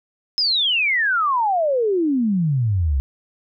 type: exponential sweep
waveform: sine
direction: down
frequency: 5220 to 64 Hz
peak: -16 dBFS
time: 0.38-3 s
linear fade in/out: 0 ms
effects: none